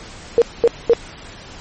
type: tone bursts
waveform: sine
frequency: 468.4 Hz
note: A#4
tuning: 8 cents sharp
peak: -7 dBFS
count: 3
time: 0.38-0.934 s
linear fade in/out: 0 ms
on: 38 ms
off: 220 ms
effects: pink hiss -37 dBFS RMS until 1.6 s + MP3 32 kbps